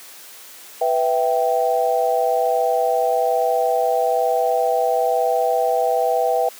sine chord, E minor, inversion second, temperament equal with one note detuned, 493.9 / 659.3 / 780.4 Hz, B4 / E5 / G5, 0 / 0 / -8 cents, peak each -20 dBFS, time 0.81-6.49 s, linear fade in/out 5 ms, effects white hiss -41 dBFS RMS until 6.59 s + high-pass 300 Hz 12 dB/octave

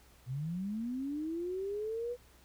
sine linear sweep, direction up, 119.8 to 493.9 Hz, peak -34 dBFS, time 0.26-2.17 s, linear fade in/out 50 ms, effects added 62 Hz sine -62 dBFS peak until 2.44 s + pink hiss -63 dBFS RMS until 2.44 s

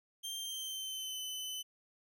sawtooth tone with pitch glide, 3166 to 3028 Hz, G7 to F#7, +17 to +39 cents, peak -36 dBFS, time 0.23-1.63 s, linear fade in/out 20 ms, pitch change -78 cents, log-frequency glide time 0.4-1.21 s, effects none

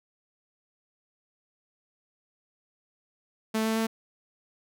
sawtooth tone with pitch steps, 220 / 221.9 / 223.8 Hz, A3 / A3 / A3, 0 / +15 / +30 cents, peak -21 dBFS, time 3.54-3.87 s, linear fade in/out 10 ms, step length 110 ms, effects none

